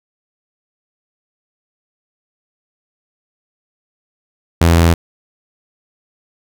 sawtooth tone, 83.9 Hz, E2, 31 cents sharp, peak -4 dBFS, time 4.61-4.94 s, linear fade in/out 5 ms, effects none

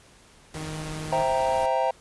sawtooth tone, 155.56 Hz, D#3, in tune, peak -29 dBFS, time 0.54-1.24 s, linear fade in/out 20 ms
pink noise, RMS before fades -39 dBFS, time 0.54-1.66 s, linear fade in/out 2 ms
triangle chord, C dominant seventh, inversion none, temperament equal, 523.3 / 659.3 / 784 / 932.3 Hz, C5 / E5 / G5 / Bb5, 0 / 0 / 0 / 0 cents, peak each -25 dBFS, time 1.12-1.91 s, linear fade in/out 5 ms
effects pink hiss -54 dBFS RMS until 2 s + resampled to 24000 Hz

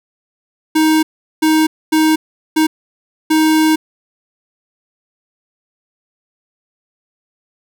square tone bursts at uneven times, 313.8 Hz, D#4, 15 cents sharp, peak -10 dBFS, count 5, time 0.75-1.03 / 1.42-1.67 / 1.92-2.16 / 2.56-2.67 / 3.3-3.76 s, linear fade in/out 10 ms, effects none

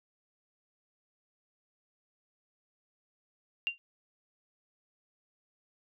sine tone with exponential decay, 2775 Hz, F7, 12 cents flat, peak -24 dBFS, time 3.67-3.78 s, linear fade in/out 0 ms, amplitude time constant 23 ms, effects none

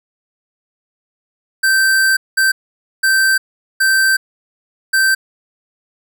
square tone bursts at uneven times, 1557 Hz, G6, 12 cents flat, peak -11 dBFS, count 5, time 1.63-2.17 / 2.37-2.52 / 3.03-3.38 / 3.8-4.17 / 4.93-5.15 s, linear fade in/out 10 ms, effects none

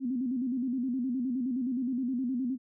sine tone with vibrato, 252.5 Hz, B3, 39 cents sharp, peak -28 dBFS, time 0-2.58 s, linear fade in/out 50 ms, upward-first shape square, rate 9.6 Hz, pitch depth 90 cents each way, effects none

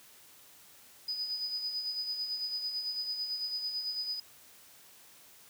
sine tone with tremolo, 4978 Hz, D#8, in tune, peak -31 dBFS, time 1.08-4.2 s, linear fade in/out 5 ms, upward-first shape sine, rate 9 Hz, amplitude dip 50%, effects white hiss -57 dBFS RMS until 5.49 s + high-pass 60 Hz 12 dB/octave

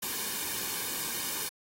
white noise with comb filter, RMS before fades -34 dBFS, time 0.02-1.49 s, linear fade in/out 10 ms, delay 1.5 ms, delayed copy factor -0.65, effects AAC 48 kbps

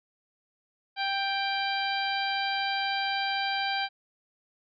harmonic tone, 787 Hz, G5, 7 cents sharp, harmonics 1 / 2 / 3 / 4 / 5 / 6, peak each -30 / -33 / -35 / -36 / -37 / -38 dBFS, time 0.96-3.89 s, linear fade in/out 50 ms, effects none

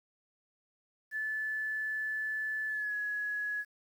sine tone with pitch glide, 1739 to 1682.7 Hz, A6 to G#6, -21 to +22 cents, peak -32 dBFS, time 1.11-3.65 s, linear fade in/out 50 ms, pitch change -57 cents, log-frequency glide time 2.68-2.93 s, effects 10-bit

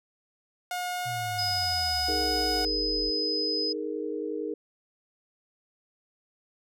sawtooth tone with pitch glide, 719 to 734.5 Hz, F#5 to F#5, -50 to -13 cents, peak -26 dBFS, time 0.71-2.65 s, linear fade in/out 2 ms, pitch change +37 cents, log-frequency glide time 0.92-2.31 s
sine exponential sweep, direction down, 123.47 to 39.89 Hz, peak -36 dBFS, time 1.05-3.11 s, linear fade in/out 20 ms
sine tone, 5030 Hz, D#8, 18 cents sharp, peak -27 dBFS, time 1.38-3.73 s, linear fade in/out 10 ms
sine chord, D# suspended fourth, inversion none, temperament equal, 311.1 / 415.3 / 466.2 Hz, D#4 / G#4 / A#4, 0 / 0 / 0 cents, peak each -34 dBFS, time 2.08-4.54 s, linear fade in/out 5 ms
effects none

